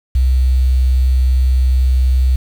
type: tone with quantisation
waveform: sine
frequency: 64.1 Hz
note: C2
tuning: 35 cents flat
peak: -9 dBFS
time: 0.15-2.36 s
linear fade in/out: 5 ms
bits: 6
effects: none

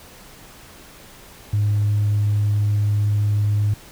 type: tone with tanh clipping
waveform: triangle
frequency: 103.83 Hz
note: G#2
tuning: in tune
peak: -16 dBFS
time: 1.53-3.74 s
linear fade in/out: 5 ms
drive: 5 dB
effects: pink hiss -44 dBFS RMS until 3.91 s

